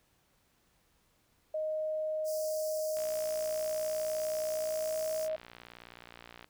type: tone with pitch glide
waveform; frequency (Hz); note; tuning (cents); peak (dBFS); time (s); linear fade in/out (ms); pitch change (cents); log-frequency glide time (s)
sine; 622.3 to 628.8; D#5 to D#5; 0 to +18; -31; 1.54-5.36; 5; +18; 4.38-5.04
type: high-pass noise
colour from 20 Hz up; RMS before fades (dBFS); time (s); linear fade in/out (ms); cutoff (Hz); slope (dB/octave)
pink; -45; 2.24-5.29; 50; 4700; 96
type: click train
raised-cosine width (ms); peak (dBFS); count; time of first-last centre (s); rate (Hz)
0.3; -32; 207; 2.97-6.444; 59.3
effects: pink hiss -71 dBFS RMS until 6.49 s